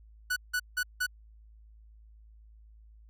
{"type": "tone bursts", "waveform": "45% pulse", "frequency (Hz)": 1480, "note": "F#6", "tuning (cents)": 0, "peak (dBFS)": -27, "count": 4, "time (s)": [0.3, 1.066], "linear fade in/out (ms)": 10, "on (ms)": 64, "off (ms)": 170, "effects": ["added 54 Hz sine -52 dBFS peak until 3.09 s"]}